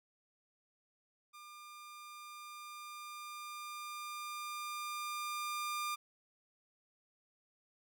sawtooth tone with level ramp, 1200 Hz, D6, 37 cents sharp, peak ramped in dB -48 to -32 dBFS, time 1.33-5.96 s, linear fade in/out 20 ms, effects none

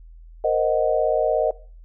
sine chord, C half-diminished seventh, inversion third, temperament equal, 466.2 / 523.3 / 622.3 / 740 Hz, Bb4 / C5 / Eb5 / Gb5, 0 / 0 / 0 / 0 cents, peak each -23 / -25 / -20 / -26 dBFS, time 0.44-1.51 s, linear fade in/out 5 ms, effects noise-tail reverb RT60 0.4 s tail -20 dB re dry + added 41 Hz sine -41 dBFS peak until 1.84 s

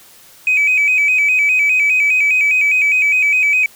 sine tone with vibrato, 2402 Hz, D7, 38 cents sharp, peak -9 dBFS, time 0.47-3.66 s, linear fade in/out 2 ms, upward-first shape square, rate 4.9 Hz, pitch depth 78 cents each way, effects tanh soft clip ceiling -7 dBFS + white hiss -44 dBFS RMS until 3.75 s

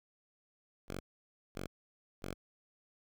5% pulse tone bursts, 46.8 Hz, F#1, 20 cents sharp, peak -29 dBFS, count 3, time 0.88-2.34 s, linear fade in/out 10 ms, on 120 ms, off 550 ms, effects none

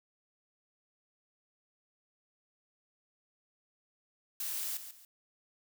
blue noise with echo, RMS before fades -37 dBFS, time 4.4-4.77 s, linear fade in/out 2 ms, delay 140 ms, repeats 2, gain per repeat -10 dB, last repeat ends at 5.05 s, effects none

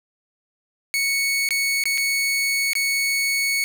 sawtooth tone with dropouts, 2217 Hz, C#7, in tune, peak -16 dBFS, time 0.94-3.64 s, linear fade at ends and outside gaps 0 ms, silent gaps 1.489-1.507 / 1.838-1.855 / 1.976-1.98 / 2.733-2.753 s, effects none

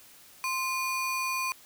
square ring-modulated tone, 1744 Hz, A6, 16 cents flat, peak -26 dBFS, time 0.44-1.52 s, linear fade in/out 0 ms, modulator 699 Hz, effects white hiss -54 dBFS RMS until 1.65 s

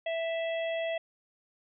harmonic tone, 659.3 Hz, E5, in tune, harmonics 1 / 3 / 4 / 5, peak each -30 / -40 / -42 / -44 dBFS, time 0.06-0.98 s, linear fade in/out 5 ms, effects none

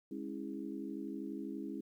harmonic tone with a mistuned harmonic, 68.6 Hz, C#2, 17 cents flat, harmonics 3 / 4 / 5 / 6, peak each -45 / -43 / -44 / -50 dBFS, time 0.11-1.81 s, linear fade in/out 5 ms, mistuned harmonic 5, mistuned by -85 cents, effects 12-bit

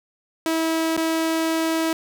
sawtooth tone with dropouts, 324.2 Hz, E4, 29 cents flat, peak -16 dBFS, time 0.46-1.93 s, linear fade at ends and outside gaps 1 ms, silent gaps 0.967-0.976 s, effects none

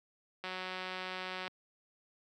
click train, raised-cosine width 0.3 ms, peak -24 dBFS, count 193, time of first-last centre 0.44-1.478 s, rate 185 Hz, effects high-pass 200 Hz 12 dB/octave

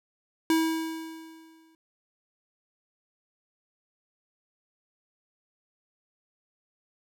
square tone with exponential decay, 322.9 Hz, E4, 36 cents flat, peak -20 dBFS, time 0.5-1.75 s, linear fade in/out 1 ms, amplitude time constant 270 ms, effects none

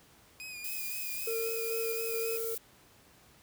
sawtooth tone with vibrato, 2479 Hz, D#7, 7 cents flat, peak -38 dBFS, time 0.4-2.37 s, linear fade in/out 0 ms, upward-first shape sine, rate 3.8 Hz, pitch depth 44 cents each way
violet noise, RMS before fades -38 dBFS, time 0.64-2.58 s, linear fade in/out 5 ms
triangle tone with tremolo, 454.4 Hz, A#4, 44 cents flat, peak -30 dBFS, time 1.27-2.55 s, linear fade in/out 5 ms, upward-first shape square, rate 2.3 Hz, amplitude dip 25%
effects pink hiss -60 dBFS RMS until 3.42 s + high-pass 60 Hz 12 dB/octave

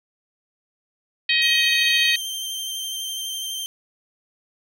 harmonic tone, 630 Hz, D#5, 21 cents sharp, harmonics 3 / 4 / 5 / 6 / 7, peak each -23 / -21 / -23 / -24 / -26 dBFS, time 1.29-2.16 s, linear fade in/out 5 ms
sawtooth tone with vibrato, 3140 Hz, G7, 2 cents sharp, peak -24 dBFS, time 1.42-3.66 s, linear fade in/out 0 ms, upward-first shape square, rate 12 Hz, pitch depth 14 cents each way
effects none

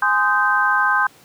sine chord, Ab major seventh, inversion none, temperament just, 830.6 / 1038.3 / 1245.9 / 1557.4 Hz, Ab5 / C6 / Eb6 / G6, 0 / -14 / +2 / -12 cents, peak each -23 / -20 / -22 / -17 dBFS, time 0.02-1.07 s, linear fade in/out 5 ms, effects pink hiss -49 dBFS RMS until 1.24 s + high-pass 150 Hz 12 dB/octave

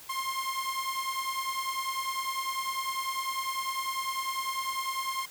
sawtooth beating tone pair, 1056 / 1066 Hz, C6 / C6, +16 / +32 cents, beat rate 10 Hz, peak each -30 dBFS, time 0.09-5.26 s, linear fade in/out 10 ms, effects white hiss -49 dBFS RMS until 5.3 s

